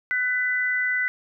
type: tone pair together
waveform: sine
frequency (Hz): 1495.3 / 1996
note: F#6 / B6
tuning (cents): +18 / +18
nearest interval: perfect fourth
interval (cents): 500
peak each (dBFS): -25 / -23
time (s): 0.11-1.08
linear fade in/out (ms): 0
effects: none